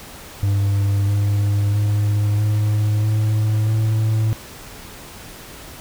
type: tone with pitch steps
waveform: triangle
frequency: 100 / 101.87 / 103.77 / 105.7 / 107.67 / 109.68 Hz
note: G2 / G#2 / G#2 / G#2 / A2 / A2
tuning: +35 / -33 / -1 / +31 / -37 / -5 cents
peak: -13 dBFS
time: 0.43-4.33 s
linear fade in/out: 0 ms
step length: 650 ms
effects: pink hiss -38 dBFS RMS until 5.8 s